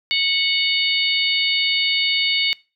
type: harmonic tone with a mistuned harmonic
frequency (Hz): 736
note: F#5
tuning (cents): -9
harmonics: 3 / 4 / 5 / 6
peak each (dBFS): -21 / -22 / -23 / -24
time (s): 0.11-2.53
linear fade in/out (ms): 0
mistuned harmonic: 6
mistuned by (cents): +18
effects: noise-tail reverb RT60 0.3 s tail -23 dB re dry